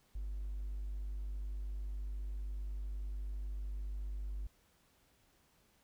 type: tone with hard clipping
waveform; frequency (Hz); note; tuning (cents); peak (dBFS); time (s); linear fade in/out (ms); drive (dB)
triangle; 50; G1; +35; -38; 0.15-4.47; 5; 3
effects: pink hiss -71 dBFS RMS until 5.83 s